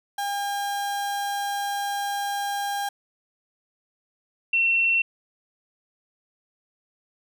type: tone pair in turn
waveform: 35% pulse / sine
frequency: 806 / 2711 Hz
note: G5 / E7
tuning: +48 / +48 cents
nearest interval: octave + major sixth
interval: 2100 cents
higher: second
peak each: -24 / -18 dBFS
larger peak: second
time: 0.18-2.89 / 4.53-5.02 s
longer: first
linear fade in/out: 5 ms
effects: none